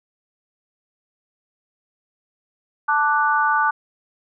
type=chord; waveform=sine; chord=D major; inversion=second; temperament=equal; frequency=880 / 1174.7 / 1480 Hz; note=A5 / D6 / F#6; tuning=0 / 0 / 0 cents; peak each=-20 dBFS; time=2.88-3.71 s; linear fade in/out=10 ms; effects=none

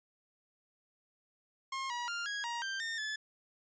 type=tone with pitch steps; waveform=sawtooth; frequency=1071 / 963 / 1398 / 1652 / 944 / 1575 / 1821 / 1727 Hz; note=C6 / B5 / F6 / G#6 / A#5 / G6 / A#6 / A6; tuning=+40 / -44 / +1 / -10 / +22 / +8 / -41 / -33 cents; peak=-32 dBFS; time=1.72-3.16 s; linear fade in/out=5 ms; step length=180 ms; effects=resampled to 16000 Hz

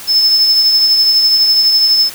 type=tone with tremolo; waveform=sine; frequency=5240 Hz; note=E8; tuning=11 cents flat; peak=-3 dBFS; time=0.07-2.1 s; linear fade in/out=50 ms; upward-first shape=triangle; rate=12 Hz; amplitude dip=50%; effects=tanh soft clip ceiling -5 dBFS + white hiss -30 dBFS RMS until 2.14 s

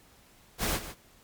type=noise with echo; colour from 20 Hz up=pink; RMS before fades=-29 dBFS; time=0.58-0.8 s; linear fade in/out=50 ms; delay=150 ms; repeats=1; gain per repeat=-12 dB; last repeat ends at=0.95 s; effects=pink hiss -59 dBFS RMS until 1.23 s + MP3 96 kbps

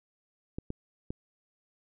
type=clicks; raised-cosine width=3 ms; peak=-22 dBFS; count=3; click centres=0.585 / 0.704 / 1.105 s; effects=none

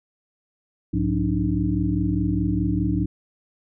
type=tone cluster; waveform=sine; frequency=62.8 / 103.3 / 178.1 / 284 / 308.9 Hz; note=B1 / G#2 / F3 / C#4 / D#4; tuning=+30 / -9 / +34 / +42 / -12 cents; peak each=-28 / -25 / -25 / -27 / -26 dBFS; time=0.93-3.06 s; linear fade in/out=10 ms; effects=none

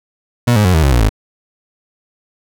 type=tone with pitch steps; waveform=30% pulse; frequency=120.5 / 104.9 / 91.32 / 79.5 / 69.21 / 60.25 / 52.45 Hz; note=B2 / G#2 / F#2 / D#2 / C#2 / B1 / G#1; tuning=-42 / +18 / -22 / +38 / -2 / -42 / +18 cents; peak=-6 dBFS; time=0.47-1.093 s; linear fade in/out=10 ms; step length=89 ms; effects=none

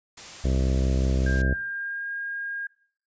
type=noise; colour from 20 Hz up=white; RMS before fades=-41 dBFS; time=0.17-1.42 s; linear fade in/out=5 ms
type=harmonic tone; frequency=65.41 Hz; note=C2; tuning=in tune; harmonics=1 / 2 / 3 / 4 / 5 / 6 / 7 / 8 / 9 / 10; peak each=-22 / -28 / -32 / -34 / -36 / -38 / -39 / -40 / -41 / -42 dBFS; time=0.44-1.54 s; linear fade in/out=5 ms
type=tone with pitch glide; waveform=sine; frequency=1598 to 1621.2 Hz; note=G6 to G#6; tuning=+33 to -42 cents; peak=-29 dBFS; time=1.26-2.67 s; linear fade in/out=5 ms; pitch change=+25 cents; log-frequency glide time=1.56-2.09 s
effects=noise-tail reverb RT60 0.5 s tail -21 dB re dry + resampled to 16000 Hz

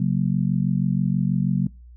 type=chord; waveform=sine; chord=F# major; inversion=second; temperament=just; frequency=138.75 / 185 / 231.2 Hz; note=C#3 / F#3 / A#3; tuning=+2 / 0 / -14 cents; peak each=-22 / -21 / -27 dBFS; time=0-1.67 s; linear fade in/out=5 ms; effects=noise-tail reverb RT60 0.3 s tail -25 dB re dry + added 60 Hz sine -42 dBFS peak until 1.96 s

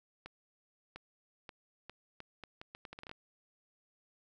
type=accelerating click train; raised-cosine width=0.3 ms; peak=-30 dBFS; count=15; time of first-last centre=0.26-3.114 s; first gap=700 ms; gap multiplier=0.76; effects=none

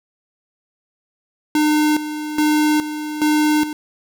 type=tone with tremolo; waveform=square; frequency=302.9 Hz; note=D#4; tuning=46 cents flat; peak=-14 dBFS; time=1.55-3.73 s; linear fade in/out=2 ms; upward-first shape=square; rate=1.2 Hz; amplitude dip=70%; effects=none

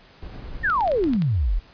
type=noise with tremolo; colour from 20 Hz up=brown; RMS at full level=-34 dBFS; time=0.22-1.17 s; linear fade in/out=5 ms; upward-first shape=sine; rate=9.7 Hz; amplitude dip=25%
type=exponential sweep; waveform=sine; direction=down; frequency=1891 to 34.65 Hz; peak=-18 dBFS; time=0.63-1.6 s; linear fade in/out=20 ms
type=clicks; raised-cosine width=0.2 ms; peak=-18 dBFS; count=7; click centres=0.7 / 0.808 / 0.877 / 0.917 / 1.04 / 1.135 / 1.221 s
effects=pink hiss -51 dBFS RMS until 1.73 s + resampled to 11025 Hz

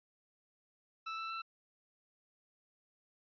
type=tone with pitch steps; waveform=sawtooth; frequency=1318.5 / 1326.9 / 1335.4 Hz; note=E6 / E6 / E6; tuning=0 / +11 / +22 cents; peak=-35 dBFS; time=1.06-1.42 s; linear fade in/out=10 ms; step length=120 ms; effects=resampled to 11025 Hz

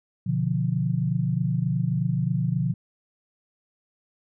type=chord; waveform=sine; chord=B diminished; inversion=none; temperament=equal; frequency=123.47 / 146.83 / 174.61 Hz; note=B2 / D3 / F3; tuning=0 / 0 / 0 cents; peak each=-26 dBFS; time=0.26-2.74 s; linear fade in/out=10 ms; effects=none

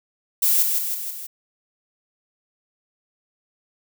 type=noise with echo; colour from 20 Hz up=violet; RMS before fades=-18 dBFS; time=0.42-0.63 s; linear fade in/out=10 ms; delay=160 ms; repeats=4; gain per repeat=-4 dB; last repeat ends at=1.27 s; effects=none

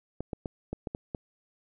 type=clicks; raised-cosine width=2 ms; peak=-20 dBFS; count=7; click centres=0.206 / 0.332 / 0.458 / 0.73 / 0.872 / 0.949 / 1.148 s; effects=none

